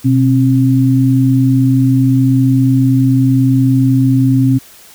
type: tone pair together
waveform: sine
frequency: 125.87 / 266.7 Hz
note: B2 / C4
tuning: +33 / +33 cents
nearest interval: octave + minor second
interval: 1300 cents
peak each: -10 dBFS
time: 0.04-4.59 s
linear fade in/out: 20 ms
effects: white hiss -40 dBFS RMS until 4.94 s